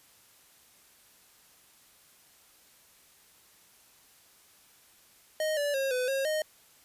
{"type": "tone with pitch steps", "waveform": "square", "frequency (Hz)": [622, 579, 540, 503, 541, 619], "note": ["D#5", "D5", "C#5", "B4", "C#5", "D#5"], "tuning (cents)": [-1, -25, -45, 32, -42, -9], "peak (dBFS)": -28, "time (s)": [5.4, 6.42], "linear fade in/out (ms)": 2, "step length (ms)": 170, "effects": ["white hiss -60 dBFS RMS until 6.84 s", "resampled to 32000 Hz"]}